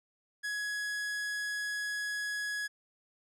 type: tone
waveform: 45% pulse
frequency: 1676 Hz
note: G#6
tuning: 15 cents sharp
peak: -33 dBFS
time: 0.43-2.68 s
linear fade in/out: 20 ms
effects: low-pass 11000 Hz 12 dB/octave